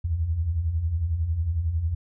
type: beating tone pair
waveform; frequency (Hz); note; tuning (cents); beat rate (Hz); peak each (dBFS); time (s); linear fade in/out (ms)
sine; 73.6 / 84.6; D2 / E2; +4 / +45; 11; -31 / -23; 0.04-1.95; 10
effects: none